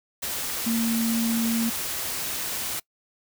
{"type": "tone in noise", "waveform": "sine", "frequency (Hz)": 229, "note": "A#3", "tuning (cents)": -31, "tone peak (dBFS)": -22, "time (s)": [0.66, 1.7], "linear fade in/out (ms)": 10, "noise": "white", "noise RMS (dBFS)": -30, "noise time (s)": [0.22, 2.8], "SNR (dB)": 5, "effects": ["noise-tail reverb RT60 0.1 s tail -23 dB re dry"]}